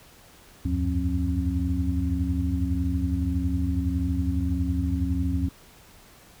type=tone cluster; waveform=sine; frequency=75.1 / 87.2 / 96.8 / 176.3 / 269.4 Hz; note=D2 / F2 / G2 / F3 / C#4; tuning=+39 / -2 / -21 / +17 / -49 cents; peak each=-26 / -31 / -32 / -32 / -28 dBFS; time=0.65-5.49 s; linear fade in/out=5 ms; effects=pink hiss -52 dBFS RMS until 6.4 s